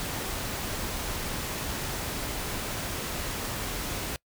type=noise; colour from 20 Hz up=pink; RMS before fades=-33 dBFS; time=0-4.16 s; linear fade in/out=0 ms; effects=noise-tail reverb RT60 0.1 s tail -24 dB re dry